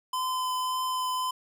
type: tone with vibrato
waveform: square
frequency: 1020 Hz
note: C6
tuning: 44 cents flat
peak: -28 dBFS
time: 0.13-1.31 s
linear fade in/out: 5 ms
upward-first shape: triangle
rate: 1.8 Hz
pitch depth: 10 cents each way
effects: 10-bit